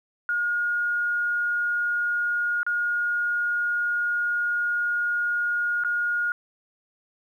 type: tone with dropouts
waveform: sine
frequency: 1431 Hz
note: F6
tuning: 42 cents sharp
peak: -22 dBFS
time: 0.29-6.32 s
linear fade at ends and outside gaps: 1 ms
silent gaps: 2.631-2.665 / 5.837-5.847 s
effects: 10-bit